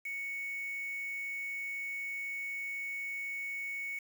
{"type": "tone with quantisation", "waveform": "sine", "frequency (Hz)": 2222, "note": "C#7", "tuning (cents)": 4, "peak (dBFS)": -36, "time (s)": [0.05, 3.99], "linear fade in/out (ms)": 5, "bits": 8, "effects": []}